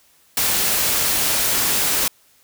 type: noise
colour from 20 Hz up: white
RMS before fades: -19 dBFS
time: 0.37-2.08 s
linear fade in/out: 2 ms
effects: white hiss -56 dBFS RMS until 2.43 s